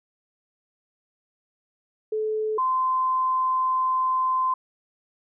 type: tone pair in turn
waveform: sine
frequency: 432.8 / 1034.1 Hz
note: A4 / C6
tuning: -29 / -21 cents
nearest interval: octave + minor third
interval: 1508 cents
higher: second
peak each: -23 / -20 dBFS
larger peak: second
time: 2.12-2.58 / 2.58-4.54 s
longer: second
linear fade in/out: 5 ms
effects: none